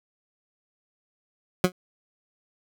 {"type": "tone with exponential decay", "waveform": "20% pulse", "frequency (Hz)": 181.9, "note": "F#3", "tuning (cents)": -29, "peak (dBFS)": -9, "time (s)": [1.64, 1.72], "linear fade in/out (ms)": 2, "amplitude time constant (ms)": 16, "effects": []}